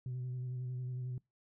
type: tone with vibrato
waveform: sine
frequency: 126.1 Hz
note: B2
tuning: 36 cents sharp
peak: -35 dBFS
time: 0.06-1.18 s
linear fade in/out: 2 ms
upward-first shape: square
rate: 11 Hz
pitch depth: 20 cents each way
effects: noise-tail reverb RT60 0.2 s tail -25 dB re dry + tanh soft clip ceiling -35 dBFS